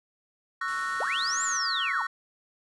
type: chord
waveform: triangle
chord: F# dominant seventh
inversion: second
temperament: just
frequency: 1110 / 1332 / 1480 / 1850 Hz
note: C#6 / E6 / F#6 / A#6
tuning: +2 / +18 / 0 / -14 cents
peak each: -32 dBFS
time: 0.61-2.07 s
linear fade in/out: 5 ms
type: noise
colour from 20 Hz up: white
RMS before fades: -45 dBFS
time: 0.68-1.57 s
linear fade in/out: 0 ms
type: linear two-way sweep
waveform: sine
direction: up then down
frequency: 385.1 to 7459 to 811 Hz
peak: -28 dBFS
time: 1-2.02 s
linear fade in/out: 5 ms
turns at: 1.43 s
effects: resampled to 22050 Hz